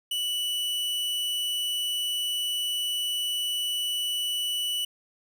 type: tone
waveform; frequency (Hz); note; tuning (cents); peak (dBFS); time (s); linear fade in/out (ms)
45% pulse; 2960; F#7; 0; -26; 0.11-4.85; 5
effects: none